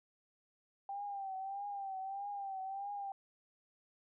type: tone with vibrato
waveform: sine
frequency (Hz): 787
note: G5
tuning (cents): +7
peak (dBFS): -39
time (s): 0.89-3.12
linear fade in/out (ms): 2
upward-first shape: triangle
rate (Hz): 1.6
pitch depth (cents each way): 71
effects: none